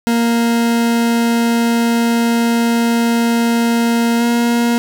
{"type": "tone with pitch glide", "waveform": "40% pulse", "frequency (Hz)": [233.1, 236.2], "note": ["A#3", "A#3"], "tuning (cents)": [0, 23], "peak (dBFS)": -11, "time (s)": [0.07, 4.78], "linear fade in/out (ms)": 0, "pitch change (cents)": 23, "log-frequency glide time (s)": [4.18, 4.23], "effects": []}